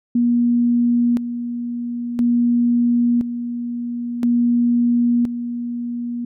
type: tone with tremolo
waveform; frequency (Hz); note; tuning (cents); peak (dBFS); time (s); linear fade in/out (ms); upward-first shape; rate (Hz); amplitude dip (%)
sine; 239.3; A#3; +46; -13; 0.15-6.25; 5; square; 0.49; 65
effects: none